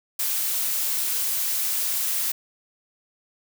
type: noise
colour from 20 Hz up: blue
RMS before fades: -25 dBFS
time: 0.19-2.32 s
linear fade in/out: 5 ms
effects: none